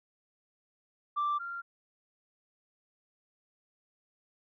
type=tone pair in turn; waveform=sine; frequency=1174.7 / 1386.1 Hz; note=D6 / F6; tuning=0 / -13 cents; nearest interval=minor third; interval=287 cents; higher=second; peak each=-26 / -36 dBFS; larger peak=first; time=1.16-1.39 / 1.39-1.62 s; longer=neither; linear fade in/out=20 ms; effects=tanh soft clip ceiling -25 dBFS